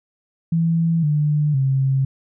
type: tone with pitch steps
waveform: sine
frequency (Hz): 165.6 / 149.25 / 134.51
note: E3 / D3 / C3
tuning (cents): +8 / +28 / +48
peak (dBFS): -15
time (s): 0.52-2.05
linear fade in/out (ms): 5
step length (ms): 510
effects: none